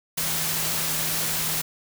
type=tone in noise; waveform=sine; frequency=160 Hz; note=D#3; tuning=49 cents sharp; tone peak=-37 dBFS; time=0.17-1.62 s; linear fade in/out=10 ms; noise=white; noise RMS=-26 dBFS; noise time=0.17-1.62 s; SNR=-14 dB; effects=none